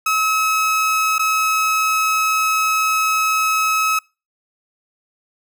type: tone with dropouts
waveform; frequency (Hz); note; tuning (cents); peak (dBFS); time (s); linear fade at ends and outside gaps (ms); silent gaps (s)
30% pulse; 1286; E6; -43; -13; 0.06-3.99; 5; 1.183-1.193
effects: noise-tail reverb RT60 0.3 s tail -26 dB re dry